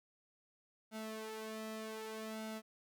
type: tone with flanger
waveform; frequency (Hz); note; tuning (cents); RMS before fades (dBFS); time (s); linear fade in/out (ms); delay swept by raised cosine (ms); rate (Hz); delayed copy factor
sawtooth; 219.1; A3; -7; -45; 0.91-2.62; 50; 1.4 to 3; 0.65; +0.75
effects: 13-bit